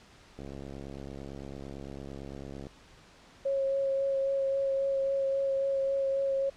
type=click train; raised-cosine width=2 ms; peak=-29 dBFS; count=158; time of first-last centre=0.39-2.669 s; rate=68.9 Hz
type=tone with vibrato; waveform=sine; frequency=545 Hz; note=C#5; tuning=29 cents flat; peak=-26 dBFS; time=3.45-6.5 s; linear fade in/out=10 ms; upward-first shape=sine; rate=3.7 Hz; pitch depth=13 cents each way
effects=pink hiss -56 dBFS RMS until 6.56 s + low-pass 6000 Hz 12 dB/octave